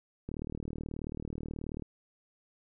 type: click train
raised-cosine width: 3 ms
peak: -25 dBFS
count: 60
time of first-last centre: 0.29-1.822 s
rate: 38.5 Hz
effects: none